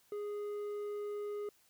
square tone with low-pass filter, 413.8 Hz, G#4, 6 cents flat, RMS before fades -40 dBFS, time 0.12-1.49 s, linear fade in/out 2 ms, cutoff 1000 Hz, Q 0.53, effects white hiss -69 dBFS RMS until 1.69 s

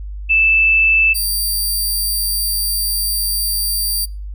sine / 5% pulse tone pair in turn, 2637 / 4699 Hz, E7 / D8, 0 / 0 cents, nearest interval minor seventh, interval 1000 cents, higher second, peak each -10 dBFS, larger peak neither, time 0.29-1.14 / 1.14-4.06 s, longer second, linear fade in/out 20 ms, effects noise-tail reverb RT60 0.3 s tail -22 dB re dry + added 50 Hz sine -25 dBFS peak until 4.34 s

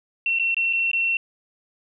sine tone with dropouts, 2714 Hz, E7, 50 cents sharp, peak -19 dBFS, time 0.26-1.17 s, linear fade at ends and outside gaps 2 ms, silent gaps 0.388-0.396 / 0.545-0.567 / 0.729-0.733 / 0.915-0.932 s, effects none

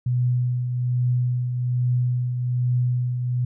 sine tone with tremolo, 123.9 Hz, B2, 6 cents sharp, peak -17 dBFS, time 0.06-3.45 s, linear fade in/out 5 ms, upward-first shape triangle, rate 1.2 Hz, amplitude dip 50%, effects none

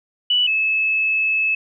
sine tone pair in turn, 2960 / 2600 Hz, F#7 / E7, 0 / -24 cents, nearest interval major second, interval 224 cents, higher first, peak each -14 / -16 dBFS, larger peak first, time 0.3-0.47 / 0.47-1.55 s, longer second, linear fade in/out 5 ms, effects none

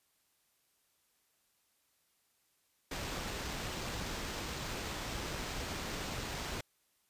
pink noise with sample-and-hold, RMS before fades -40 dBFS, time 2.91-6.61 s, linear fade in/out 5 ms, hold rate 11025 Hz, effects white hiss -75 dBFS RMS until 7.09 s + resampled to 32000 Hz

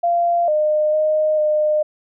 sine tone with pitch steps, 690 / 609 / 617 / 608 Hz, F5 / D#5 / D#5 / D#5, -21 / -37 / -15 / -40 cents, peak -14 dBFS, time 0.03-1.83 s, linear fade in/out 10 ms, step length 450 ms, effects none

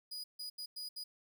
40% pulse tone bursts at uneven times, 4928 Hz, D#8, 17 cents flat, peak -40 dBFS, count 5, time 0.11-0.24 / 0.39-0.5 / 0.58-0.66 / 0.76-0.89 / 0.96-1.04 s, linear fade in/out 10 ms, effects none

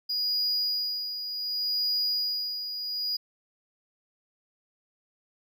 triangle tone with tremolo, 4897 Hz, D#8, 28 cents flat, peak -23 dBFS, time 0.09-3.17 s, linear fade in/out 10 ms, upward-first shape sine, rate 0.67 Hz, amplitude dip 60%, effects none

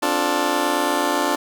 15% pulse chord, D minor seventh, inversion third, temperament just, 264.3 / 293.7 / 352.4 / 440.5 Hz, C4 / D4 / F4 / A4, +18 / 0 / +16 / +2 cents, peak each -21 / -16 / -18 / -22 dBFS, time 0.02-1.36 s, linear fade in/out 10 ms, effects none

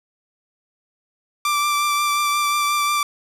sawtooth tone with vibrato, 1174.7 Hz, D6, in tune, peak -14 dBFS, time 1.45-3.03 s, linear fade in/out 2 ms, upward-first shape triangle, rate 5.6 Hz, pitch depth 19 cents each way, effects resampled to 32000 Hz + 9-bit

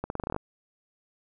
accelerating click train, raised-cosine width 1 ms, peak -17 dBFS, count 10, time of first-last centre 0.04-0.364 s, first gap 61 ms, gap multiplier 0.86, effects none

